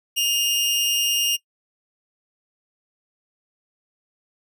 sawtooth tone with amplitude modulation, 2830 Hz, F7, 22 cents sharp, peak -14 dBFS, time 0.16-1.37 s, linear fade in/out 20 ms, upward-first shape sine, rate 283 Hz, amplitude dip 45%, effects noise-tail reverb RT60 0.1 s tail -20 dB re dry

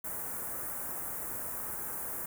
white band-stop noise, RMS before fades -38 dBFS, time 0.04-2.26 s, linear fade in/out 5 ms, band 1600 to 9100 Hz, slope 24 dB/octave, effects none

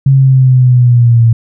sine linear sweep, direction down, 136.9 to 114 Hz, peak -3 dBFS, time 0.06-1.33 s, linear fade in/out 5 ms, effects none

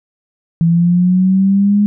sine linear sweep, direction up, 165 to 207.7 Hz, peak -8 dBFS, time 0.61-1.86 s, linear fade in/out 0 ms, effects none

